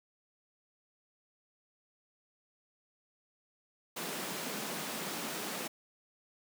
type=high-pass noise; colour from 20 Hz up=pink; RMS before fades=-39 dBFS; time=3.96-5.68 s; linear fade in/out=10 ms; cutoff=160 Hz; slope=48 dB/octave; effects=none